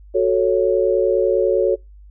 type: chord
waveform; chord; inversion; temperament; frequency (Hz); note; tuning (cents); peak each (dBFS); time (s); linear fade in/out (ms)
sine; F# minor; none; equal; 370 / 440 / 554.4; F#4 / A4 / C#5; 0 / 0 / 0; -18; 0.14-1.76; 20
effects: noise-tail reverb RT60 0.2 s tail -25 dB re dry + added 50 Hz sine -40 dBFS peak until 2.1 s